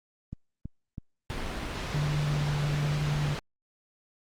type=click train; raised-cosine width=5 ms; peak=-24 dBFS; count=5; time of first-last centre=0.33-1.633 s; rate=3.07 Hz
type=low-pass noise; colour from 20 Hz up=pink; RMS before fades=-35 dBFS; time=1.3-3.39 s; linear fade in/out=0 ms; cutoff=4500 Hz; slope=12 dB/octave
type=tone with vibrato; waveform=sine; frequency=146.83 Hz; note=D3; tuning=in tune; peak=-26 dBFS; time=1.94-3.35 s; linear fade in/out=5 ms; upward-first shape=triangle; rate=1.2 Hz; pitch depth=13 cents each way
effects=Opus 32 kbps